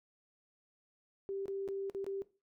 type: tone with dropouts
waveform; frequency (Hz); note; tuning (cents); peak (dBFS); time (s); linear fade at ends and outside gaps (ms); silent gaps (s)
sine; 392; G4; 0; -36; 1.29-2.22; 0; 1.457-1.481 / 1.678-1.687 / 1.898-1.948 / 2.044-2.065
effects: noise-tail reverb RT60 0.3 s tail -17 dB re dry